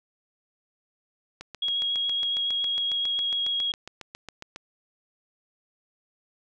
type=click train; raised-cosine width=0.2 ms; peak=-21 dBFS; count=24; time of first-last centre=1.41-4.561 s; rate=7.3 Hz
type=tone with vibrato; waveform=sine; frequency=3300 Hz; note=G#7; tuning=12 cents flat; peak=-24 dBFS; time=1.62-3.72 s; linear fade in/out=5 ms; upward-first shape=square; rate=7.1 Hz; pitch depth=8 cents each way
effects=none